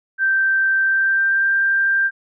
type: tone with pitch glide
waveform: sine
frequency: 1563 to 1583 Hz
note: G6 to G6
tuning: -6 to +17 cents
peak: -14 dBFS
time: 0.18-2.11 s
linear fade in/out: 50 ms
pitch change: +23 cents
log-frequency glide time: 0.83-1.51 s
effects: none

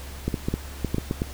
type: clicks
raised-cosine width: 3 ms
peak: -11 dBFS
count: 9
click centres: 0.28 / 0.342 / 0.485 / 0.54 / 0.847 / 0.945 / 0.983 / 1.111 / 1.219 s
effects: added 69 Hz sine -37 dBFS peak until 1.33 s + pink hiss -42 dBFS RMS until 1.33 s

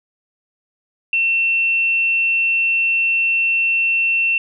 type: tone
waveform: sine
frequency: 2700 Hz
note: E7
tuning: 41 cents sharp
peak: -14 dBFS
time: 1.13-4.38 s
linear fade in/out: 2 ms
effects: none

